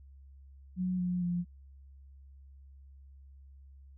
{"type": "tone with pitch steps", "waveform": "sine", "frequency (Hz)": [183.1, 179.12, 175.24], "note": ["F#3", "F3", "F3"], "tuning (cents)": [-18, 44, 6], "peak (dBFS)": -29, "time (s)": [0.76, 1.45], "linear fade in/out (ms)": 50, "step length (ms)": 230, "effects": ["added 68 Hz sine -51 dBFS peak until 3.97 s"]}